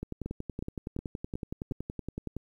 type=two click trains; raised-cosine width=3 ms; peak=-22 / -22 dBFS; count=5 / 26; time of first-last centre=0.26-1.72 / 0.03-2.366 s; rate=2.74 / 10.7 Hz; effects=10-bit

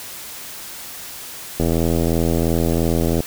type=click train; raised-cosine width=2 ms; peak=-6 dBFS; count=134; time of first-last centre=1.6-3.204 s; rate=82.9 Hz; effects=white hiss -34 dBFS RMS until 3.26 s

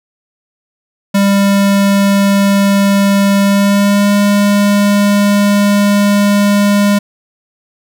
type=tone with pitch glide; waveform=square; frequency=198.9 to 203.3 Hz; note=G3 to G#3; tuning=+25 to -37 cents; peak=-8 dBFS; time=1.14-6.99 s; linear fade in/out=10 ms; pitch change=+38 cents; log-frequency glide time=3.42-4.13 s; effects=none

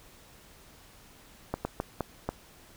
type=slowing click train; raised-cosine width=1 ms; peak=-15 dBFS; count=5; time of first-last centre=1.54-2.29 s; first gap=110 ms; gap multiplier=1.37; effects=pink hiss -55 dBFS RMS until 2.76 s

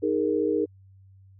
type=chord; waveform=sine; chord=D# suspended fourth; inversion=none; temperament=equal with one note detuned; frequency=311.1 / 411.2 / 466.2 Hz; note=D#4 / G#4 / A#4; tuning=0 / -17 / 0 cents; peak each=-26 dBFS; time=0.02-0.66 s; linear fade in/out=20 ms; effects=added 96 Hz sine -50 dBFS peak until 1.39 s

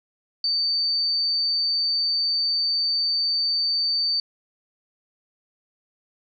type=tone; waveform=sine; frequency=4582 Hz; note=D8; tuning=44 cents flat; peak=-20 dBFS; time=0.44-4.2 s; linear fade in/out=2 ms; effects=none

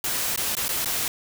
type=noise with dropouts; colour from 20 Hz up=white; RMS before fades=-26 dBFS; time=0.04-1.08 s; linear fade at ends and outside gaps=2 ms; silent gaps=0.361-0.375 / 0.552-0.568 / 0.682-0.69 / 0.847-0.857 s; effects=none

